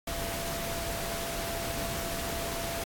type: tone in noise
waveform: sine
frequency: 675 Hz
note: E5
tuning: 41 cents sharp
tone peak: -37 dBFS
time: 0.07-2.84 s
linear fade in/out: 5 ms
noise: pink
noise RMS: -35 dBFS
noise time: 0.07-2.84 s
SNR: -5 dB
effects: AAC 64 kbps